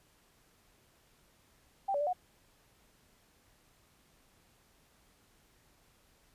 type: tone with pitch steps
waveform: sine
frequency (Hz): 785 / 573 / 589 / 727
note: G5 / D5 / D5 / F#5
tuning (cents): +2 / -43 / +5 / -31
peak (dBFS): -29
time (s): 1.88-2.132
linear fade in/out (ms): 10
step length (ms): 63
effects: pink hiss -67 dBFS RMS until 6.34 s + resampled to 32000 Hz